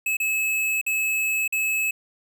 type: tone with dropouts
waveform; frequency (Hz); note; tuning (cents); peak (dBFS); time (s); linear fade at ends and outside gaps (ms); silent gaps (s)
square; 2590; E7; -31; -22; 0.06-1.91; 5; 0.169-0.2 / 0.814-0.864 / 1.478-1.524
effects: none